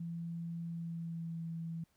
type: tone with pitch glide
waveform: sine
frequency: 168.2 to 165.12 Hz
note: E3 to E3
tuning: +35 to +3 cents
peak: -38 dBFS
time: 0-1.84 s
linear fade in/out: 5 ms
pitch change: -32 cents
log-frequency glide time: 0.64-1.44 s
effects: pink hiss -75 dBFS RMS until 1.96 s